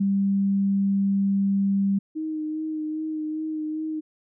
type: tone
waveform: sine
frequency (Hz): 197.2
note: G3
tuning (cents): +11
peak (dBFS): -19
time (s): 0-1.99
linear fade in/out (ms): 10
type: tone with vibrato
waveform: sine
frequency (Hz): 311.1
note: D#4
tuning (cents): 0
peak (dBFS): -26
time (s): 2.15-4.01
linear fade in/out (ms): 20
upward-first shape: sine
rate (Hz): 2.5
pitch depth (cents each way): 20
effects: none